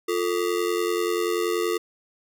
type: ring-modulated tone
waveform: square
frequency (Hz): 397.2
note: G4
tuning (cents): +23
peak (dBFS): -20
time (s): 0.08-1.78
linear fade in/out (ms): 10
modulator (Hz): 45.2
effects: none